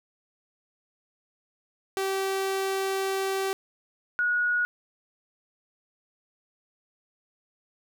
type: tone pair in turn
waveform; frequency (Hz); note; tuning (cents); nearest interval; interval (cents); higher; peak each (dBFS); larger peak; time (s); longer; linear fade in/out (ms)
sawtooth / sine; 386.5 / 1453.8; G4 / F#6; -24 / -31; octave + major seventh; 2293; second; -22; neither; 1.97-3.53 / 4.19-4.65; first; 0
effects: none